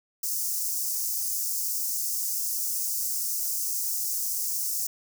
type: high-pass noise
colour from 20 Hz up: white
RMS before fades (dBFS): -29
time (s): 0.23-4.87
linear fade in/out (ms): 5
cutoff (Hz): 5200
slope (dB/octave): 48
effects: none